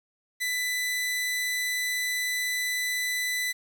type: tone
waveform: sawtooth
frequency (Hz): 1994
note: B6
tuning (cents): +16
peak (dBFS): -23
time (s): 0.4-3.53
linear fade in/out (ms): 20
effects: 9-bit